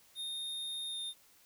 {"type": "tone with pitch glide", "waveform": "square", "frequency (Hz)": [3677, 3641], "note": ["A#7", "A#7"], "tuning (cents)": [-24, -41], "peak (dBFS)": -38, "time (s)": [0.15, 1.14], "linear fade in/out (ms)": 50, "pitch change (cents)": -17, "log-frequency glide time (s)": [0.87, 0.99], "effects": ["white hiss -64 dBFS RMS until 1.45 s"]}